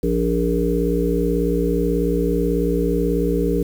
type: harmonic tone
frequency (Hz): 58.27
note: A#1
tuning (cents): 0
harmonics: 1 / 3 / 5 / 7 / 8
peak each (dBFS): -23 / -23 / -23 / -23 / -23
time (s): 0.03-3.63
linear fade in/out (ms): 5
effects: 7-bit